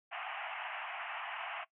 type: band-pass noise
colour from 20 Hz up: pink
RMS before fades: -42 dBFS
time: 0.11-1.65 s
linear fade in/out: 20 ms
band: 660 to 3000 Hz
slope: 96 dB/octave
effects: noise-tail reverb RT60 0.1 s tail -19 dB re dry